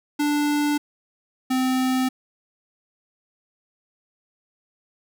square tone pair in turn, 293.7 / 258.2 Hz, D4 / C4, 0 / -23 cents, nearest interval major second, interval 223 cents, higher first, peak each -20 dBFS, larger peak neither, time 0.19-0.78 / 1.5-2.09 s, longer neither, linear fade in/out 10 ms, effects none

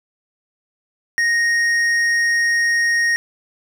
triangle tone with hard clipping, 1864.7 Hz, A#6, in tune, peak -16 dBFS, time 1.18-3.16 s, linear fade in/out 0 ms, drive 11 dB, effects none

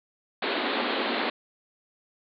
pink band-pass noise, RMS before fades -28 dBFS, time 0.42-1.3 s, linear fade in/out 5 ms, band 220 to 4300 Hz, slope 96 dB/octave, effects none

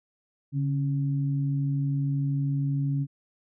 sine tone pair together, 141.8 / 274.6 Hz, C#3 / C#4, +40 / -16 cents, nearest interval major seventh, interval 1144 cents, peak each -24 / -33 dBFS, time 0.52-3.07 s, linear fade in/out 50 ms, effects none

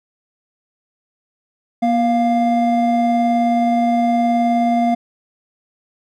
triangle tone pair together, 239.2 / 698.5 Hz, A#3 / F5, +45 / 0 cents, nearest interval octave + perfect fifth, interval 1855 cents, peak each -14 dBFS, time 1.82-4.95 s, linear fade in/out 10 ms, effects none

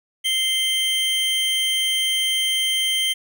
square tone pair together, 2093 / 3136 Hz, C7 / G7, 0 / 0 cents, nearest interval perfect fifth, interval 700 cents, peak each -27 / -20 dBFS, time 0.24-3.14 s, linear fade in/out 20 ms, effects none

